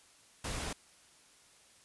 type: noise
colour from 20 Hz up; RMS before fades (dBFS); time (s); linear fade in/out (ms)
pink; -38; 0.44-0.73; 5
effects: white hiss -62 dBFS RMS until 1.84 s + resampled to 24000 Hz